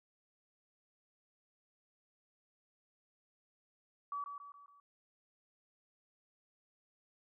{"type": "tone with echo", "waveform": "sine", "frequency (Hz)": 1144, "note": "D6", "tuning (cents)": -46, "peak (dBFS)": -37, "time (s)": [4.12, 4.24], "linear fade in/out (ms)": 2, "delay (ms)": 140, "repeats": 4, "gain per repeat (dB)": -6, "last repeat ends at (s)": 4.8, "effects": []}